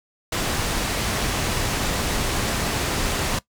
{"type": "low-pass noise", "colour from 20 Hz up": "pink", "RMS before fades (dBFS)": -24, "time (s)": [0.32, 3.39], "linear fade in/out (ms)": 5, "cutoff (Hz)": 9900, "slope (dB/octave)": 12, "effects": ["noise-tail reverb RT60 0.1 s tail -19 dB re dry"]}